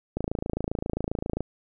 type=click train; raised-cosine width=2 ms; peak=-14 dBFS; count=35; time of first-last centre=0.17-1.406 s; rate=27.5 Hz; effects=none